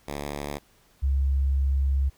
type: tone pair in turn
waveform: 5% pulse / sine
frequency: 72.2 / 68.15 Hz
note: D2 / C#2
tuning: -29 / -29 cents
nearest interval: minor second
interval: 100 cents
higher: first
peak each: -20 dBFS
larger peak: neither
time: 0.07-0.59 / 1.02-2.1 s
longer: second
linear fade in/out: 20 ms
effects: pink hiss -61 dBFS RMS until 2.17 s